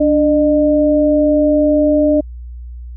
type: tone pair together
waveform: sine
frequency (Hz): 293.7 / 606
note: D4 / D#5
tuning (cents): 0 / -46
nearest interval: octave + minor second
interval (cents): 1254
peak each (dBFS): -12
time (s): 0-2.21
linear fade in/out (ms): 10
effects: added 60 Hz sine -27 dBFS peak until 2.96 s